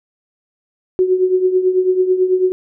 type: tone with tremolo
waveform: sine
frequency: 370 Hz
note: F#4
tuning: in tune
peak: -8 dBFS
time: 0.99-2.52 s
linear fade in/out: 0 ms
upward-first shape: triangle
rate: 9.1 Hz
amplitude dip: 75%
effects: none